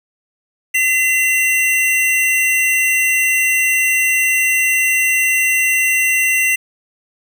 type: tone pair together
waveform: square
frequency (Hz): 2032 / 2738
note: B6 / F7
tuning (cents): +49 / -35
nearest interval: perfect fourth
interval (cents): 516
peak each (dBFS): -16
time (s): 0.74-6.56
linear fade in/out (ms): 10
effects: none